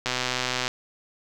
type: click train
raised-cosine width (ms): 0.2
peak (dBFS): -8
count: 79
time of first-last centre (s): 0.06-0.679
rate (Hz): 126
effects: none